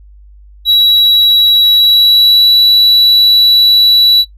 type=tone with pitch glide; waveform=triangle; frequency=3896 to 3934 Hz; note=B7 to B7; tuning=-24 to -7 cents; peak=-3 dBFS; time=0.65-4.25 s; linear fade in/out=50 ms; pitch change=+17 cents; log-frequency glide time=1.61-2.53 s; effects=noise-tail reverb RT60 0.1 s tail -18 dB re dry + added 50 Hz sine -35 dBFS peak until 4.37 s